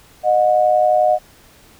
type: tone pair together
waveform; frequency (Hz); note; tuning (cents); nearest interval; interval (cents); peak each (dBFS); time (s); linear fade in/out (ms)
sine; 615.6 / 727; D#5 / F#5; -19 / -31; minor third; 288; -14; 0.23-1.19; 50
effects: pink hiss -48 dBFS RMS until 1.79 s